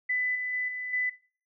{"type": "tone with level steps", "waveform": "sine", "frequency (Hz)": 1999, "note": "B6", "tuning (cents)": 20, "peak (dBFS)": [-25, -29, -27, -32, -25], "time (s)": [0.09, 1.1], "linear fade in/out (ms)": 10, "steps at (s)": [0.35, 0.53, 0.68, 0.93], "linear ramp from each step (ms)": 5, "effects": ["noise-tail reverb RT60 0.4 s tail -19 dB re dry"]}